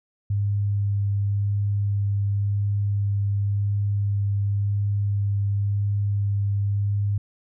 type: tone with vibrato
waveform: sine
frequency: 101.1 Hz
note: G#2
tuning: 46 cents flat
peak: -20 dBFS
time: 0.3-7.18 s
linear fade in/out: 5 ms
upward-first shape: sine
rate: 0.93 Hz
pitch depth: 9 cents each way
effects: none